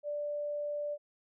sine tone, 587.3 Hz, D5, in tune, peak -33 dBFS, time 0.03-0.98 s, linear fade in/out 50 ms, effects none

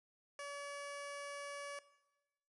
15% pulse tone, 570 Hz, C#5, 48 cents sharp, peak -38 dBFS, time 0.39-1.79 s, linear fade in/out 2 ms, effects noise-tail reverb RT60 1.0 s tail -17 dB re dry + resampled to 24000 Hz

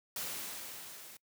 white noise with level ramp, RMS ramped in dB -38 to -52 dBFS, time 0.16-1.17 s, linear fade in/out 2 ms, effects noise-tail reverb RT60 0.1 s tail -24 dB re dry + high-pass 100 Hz 12 dB/octave

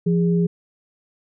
sine tone pair together, 172.4 / 410 Hz, F3 / G#4, -22 / -22 cents, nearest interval octave + minor third, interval 1500 cents, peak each -16 / -23 dBFS, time 0.06-0.47 s, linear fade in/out 10 ms, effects none

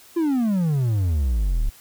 triangle exponential sweep, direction down, 349.2 to 33.9 Hz, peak -16 dBFS, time 0.16-1.7 s, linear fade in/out 10 ms, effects white hiss -49 dBFS RMS until 1.8 s

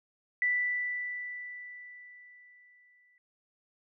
sine tone with exponential decay, 1975.5 Hz, B6, in tune, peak -24 dBFS, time 0.42-3.18 s, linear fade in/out 1 ms, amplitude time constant 600 ms, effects none

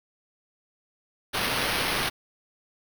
blue noise with sample-and-hold, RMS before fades -27 dBFS, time 1.33-2.1 s, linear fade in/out 20 ms, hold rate 7350 Hz, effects none

